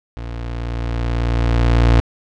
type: tone with level ramp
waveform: 30% pulse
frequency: 58.27 Hz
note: A#1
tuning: in tune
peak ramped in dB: -24 to -6 dBFS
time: 0.17-2 s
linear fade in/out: 0 ms
effects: low-pass 4000 Hz 12 dB/octave